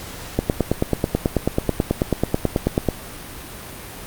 click train, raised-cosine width 2 ms, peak -3 dBFS, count 24, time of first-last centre 0.39-2.887 s, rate 9.21 Hz, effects pink hiss -35 dBFS RMS until 4.06 s + Opus 48 kbps

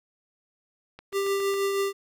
click train, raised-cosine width 0.3 ms, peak -27 dBFS, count 5, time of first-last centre 0.99-1.54 s, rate 7.27 Hz
square tone with tremolo, 395.2 Hz, G4, 14 cents sharp, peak -23 dBFS, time 1.12-1.93 s, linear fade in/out 50 ms, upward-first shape triangle, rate 6.2 Hz, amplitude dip 35%
effects none

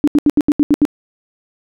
sine tone bursts, 293.2 Hz, D4, 3 cents flat, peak -7 dBFS, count 8, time 0.04-0.852 s, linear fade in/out 0 ms, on 35 ms, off 76 ms, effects none

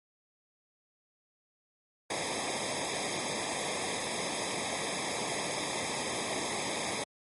pink noise with comb filter, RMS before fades -34 dBFS, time 2.1-7.04 s, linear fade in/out 5 ms, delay 0.69 ms, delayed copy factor -0.95, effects high-pass 100 Hz 12 dB/octave + MP3 48 kbps

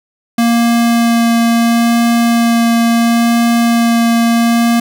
square tone with vibrato, 233.1 Hz, A#3, in tune, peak -9 dBFS, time 0.38-4.8 s, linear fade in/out 5 ms, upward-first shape sine, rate 0.73 Hz, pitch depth 8 cents each way, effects none

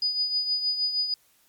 sine tone with tremolo, 4950 Hz, D#8, 10 cents flat, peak -21 dBFS, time 0.02-1.14 s, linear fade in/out 2 ms, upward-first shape triangle, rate 6.4 Hz, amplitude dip 65%, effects white hiss -63 dBFS RMS until 1.48 s + Opus 48 kbps

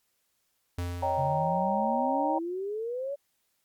square tone with exponential decay, 87.8 Hz, F2, 10 cents sharp, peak -29 dBFS, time 0.78-2.21 s, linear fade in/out 5 ms, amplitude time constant 310 ms
sine chord, Eb dominant seventh, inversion third, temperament equal, 554.4 / 622.3 / 784 / 932.3 Hz, Db5 / Eb5 / G5 / Bb5, 0 / 0 / 0 / 0 cents, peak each -31 / -34 / -29 / -30 dBFS, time 1.02-2.39 s, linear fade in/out 10 ms
sine exponential sweep, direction up, 132.9 to 577 Hz, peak -30 dBFS, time 1.17-3.16 s, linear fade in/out 20 ms
effects white hiss -74 dBFS RMS until 3.64 s + MP3 96 kbps

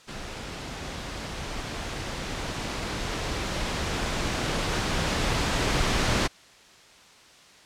pink noise with level ramp, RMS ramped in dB -37 to -23 dBFS, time 0.07-6.28 s, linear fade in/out 20 ms, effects white hiss -52 dBFS RMS until 7.65 s + low-pass 6000 Hz 12 dB/octave

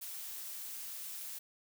blue noise, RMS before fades -44 dBFS, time 0.01-1.39 s, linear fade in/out 10 ms, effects none

